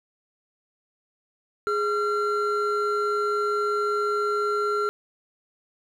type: tone pair together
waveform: triangle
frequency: 415.3 / 1369.7 Hz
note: G#4 / F6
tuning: 0 / -34 cents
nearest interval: octave + major sixth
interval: 2066 cents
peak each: -23 / -23 dBFS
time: 1.67-4.89 s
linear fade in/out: 0 ms
effects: none